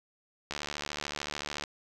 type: click train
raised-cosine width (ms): 0.2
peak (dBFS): -17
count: 84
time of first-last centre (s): 0.51-1.638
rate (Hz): 73.6
effects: none